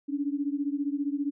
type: beating tone pair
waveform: sine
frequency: 280 / 295 Hz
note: C#4 / D4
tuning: +18 / +8 cents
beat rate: 15 Hz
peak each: -29 / -31 dBFS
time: 0.08-1.31 s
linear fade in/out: 20 ms
effects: none